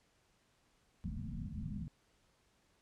white low-pass noise, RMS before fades -42 dBFS, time 1.04-1.88 s, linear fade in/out 0 ms, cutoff 240 Hz, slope 96 dB/octave, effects pink hiss -73 dBFS RMS until 2.81 s + low-pass 9000 Hz 12 dB/octave

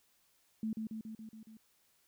sine tone with echo, 220 Hz, A3, in tune, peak -33 dBFS, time 0.63-0.73 s, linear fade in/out 2 ms, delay 140 ms, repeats 6, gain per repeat -3 dB, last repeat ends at 1.57 s, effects white hiss -72 dBFS RMS until 2.07 s

